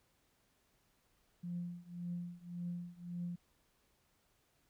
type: tone with tremolo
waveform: sine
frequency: 174.61 Hz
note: F3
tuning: in tune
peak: -36 dBFS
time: 1.43-3.36 s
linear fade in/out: 10 ms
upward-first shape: triangle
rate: 1.8 Hz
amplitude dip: 95%
effects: tanh soft clip ceiling -32 dBFS + pink hiss -75 dBFS RMS until 4.69 s